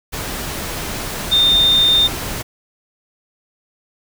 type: tone in noise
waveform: sine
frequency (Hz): 3630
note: A#7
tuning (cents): -47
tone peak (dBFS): -10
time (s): 1.31-2.08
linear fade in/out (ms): 20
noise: pink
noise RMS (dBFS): -25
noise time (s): 0.12-2.43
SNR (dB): +12
effects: none